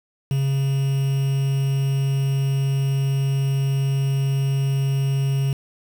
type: tone with quantisation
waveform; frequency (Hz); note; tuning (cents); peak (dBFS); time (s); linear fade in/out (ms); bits
triangle; 136.6; C#3; -25; -16; 0.31-5.53; 2; 6
effects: none